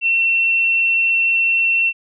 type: tone with frequency modulation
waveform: sine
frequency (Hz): 2707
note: E7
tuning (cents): +45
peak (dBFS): -13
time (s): 0.01-1.93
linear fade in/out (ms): 50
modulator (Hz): 23.7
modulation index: 0.37
effects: none